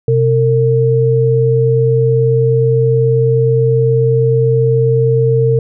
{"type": "tone pair together", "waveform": "sine", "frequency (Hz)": [127.6, 454.7], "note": ["C3", "A#4"], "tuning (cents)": [-43, -43], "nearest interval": "octave + minor seventh", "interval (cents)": 2200, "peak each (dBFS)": -11, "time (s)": [0.08, 5.59], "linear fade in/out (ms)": 2, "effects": []}